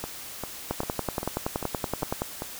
two click trains, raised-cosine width 1 ms, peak -17 / -12 dBFS, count 7 / 17, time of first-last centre 0.04-2.421 / 0.71-2.219 s, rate 2.52 / 10.6 Hz, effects white hiss -40 dBFS RMS until 2.59 s

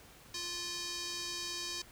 square tone with band-pass filter, 349.2 Hz, F4, in tune, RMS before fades -40 dBFS, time 0.34-1.82 s, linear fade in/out 5 ms, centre 5100 Hz, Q 2.3, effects pink hiss -57 dBFS RMS until 1.91 s

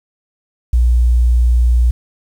sine tone, 60 Hz, B1, 49 cents flat, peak -8 dBFS, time 0.73-1.91 s, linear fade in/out 5 ms, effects 7-bit

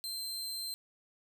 sawtooth tone, 4128 Hz, C8, 24 cents flat, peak -34 dBFS, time 0.04-0.74 s, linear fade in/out 0 ms, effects none

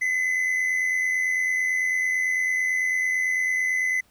triangle tone pair together, 2019 / 2108 Hz, B6 / C7, +38 / +12 cents, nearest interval minor second, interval 74 cents, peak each -20 / -30 dBFS, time 0.01-4.01 s, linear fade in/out 10 ms, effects pink hiss -61 dBFS RMS until 4.1 s

